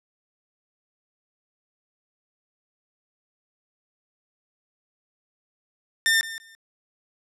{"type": "tone with echo", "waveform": "sawtooth", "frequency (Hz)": 1803, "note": "A6", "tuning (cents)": 42, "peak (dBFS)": -14, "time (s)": [6.06, 6.21], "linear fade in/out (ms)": 0, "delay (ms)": 170, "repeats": 2, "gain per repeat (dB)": -15, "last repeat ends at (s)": 6.55, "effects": ["low-pass 12000 Hz 12 dB/octave"]}